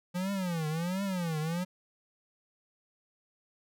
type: tone with vibrato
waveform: square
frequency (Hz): 174.61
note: F3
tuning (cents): 0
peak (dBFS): -31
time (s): 0.14-1.65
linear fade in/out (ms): 20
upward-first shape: triangle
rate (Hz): 1.4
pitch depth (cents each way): 250
effects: none